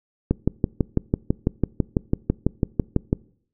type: click train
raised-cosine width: 3 ms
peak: -5 dBFS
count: 18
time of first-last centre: 0.31-3.129 s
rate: 6.03 Hz
effects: noise-tail reverb RT60 0.6 s tail -24 dB re dry